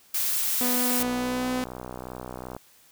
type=noise; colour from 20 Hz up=blue; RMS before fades=-26 dBFS; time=0.14-1.03 s; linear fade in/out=5 ms
type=tone with pitch glide; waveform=sawtooth; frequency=247.6 to 253.4 Hz; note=B3 to B3; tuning=+5 to +45 cents; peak=-22 dBFS; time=0.61-1.64 s; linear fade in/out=0 ms; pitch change=+40 cents; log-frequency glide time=1.15-1.49 s
type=click train; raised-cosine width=1 ms; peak=-22 dBFS; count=99; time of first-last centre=1-2.565 s; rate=62.6 Hz
effects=white hiss -57 dBFS RMS until 2.91 s